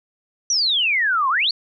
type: exponential two-way sweep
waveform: sine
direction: down then up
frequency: 6010 to 1015 to 4622 Hz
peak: -16 dBFS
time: 0.5-1.51 s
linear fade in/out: 2 ms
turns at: 1.29 s
effects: none